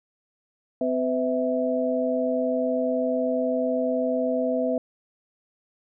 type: tone cluster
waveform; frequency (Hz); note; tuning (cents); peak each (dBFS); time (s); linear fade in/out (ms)
sine; 255 / 505 / 653; C4 / B4 / E5; -44 / +39 / -17; -26; 0.81-4.78; 2
effects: none